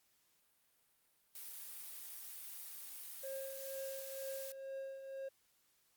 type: noise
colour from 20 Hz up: blue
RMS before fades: -49 dBFS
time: 1.35-4.52 s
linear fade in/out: 2 ms
type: tone with tremolo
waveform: triangle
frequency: 539 Hz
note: C#5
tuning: 49 cents flat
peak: -39 dBFS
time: 3.23-5.29 s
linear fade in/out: 10 ms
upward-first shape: triangle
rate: 2.1 Hz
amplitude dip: 60%
effects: white hiss -75 dBFS RMS until 5.96 s + Opus 48 kbps